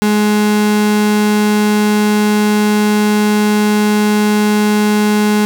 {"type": "tone", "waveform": "35% pulse", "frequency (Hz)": 210, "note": "G#3", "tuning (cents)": 19, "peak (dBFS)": -8, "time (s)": [0.02, 5.45], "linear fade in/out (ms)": 0, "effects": []}